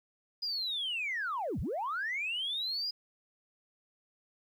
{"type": "linear two-way sweep", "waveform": "sine", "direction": "down then up", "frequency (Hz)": [4978, 46.25, 4978], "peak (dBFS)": -31, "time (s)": [0.42, 2.91], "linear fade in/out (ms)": 10, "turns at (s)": 1.6, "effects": ["tanh soft clip ceiling -28 dBFS", "11-bit"]}